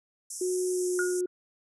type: band-pass noise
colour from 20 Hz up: white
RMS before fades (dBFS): -39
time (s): 0.3-1.21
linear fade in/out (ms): 5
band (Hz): 5500 to 11000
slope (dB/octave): 96
type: tone with pitch glide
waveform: sine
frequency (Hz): 365.7 to 361.5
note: F#4 to F#4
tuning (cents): -20 to -40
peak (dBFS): -26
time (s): 0.41-1.26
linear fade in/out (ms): 5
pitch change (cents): -20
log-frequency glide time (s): 0.7-0.87
type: tone with exponential decay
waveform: sine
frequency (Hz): 1437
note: F6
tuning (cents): +49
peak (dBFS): -25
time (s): 0.99-1.27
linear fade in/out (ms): 1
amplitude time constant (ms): 60
effects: none